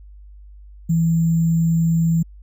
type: tone with sample-and-hold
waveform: sine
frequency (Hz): 164.81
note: E3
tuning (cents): 0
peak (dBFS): -14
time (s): 0.89-2.23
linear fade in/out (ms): 10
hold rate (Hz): 7350
effects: added 50 Hz sine -39 dBFS peak until 2.42 s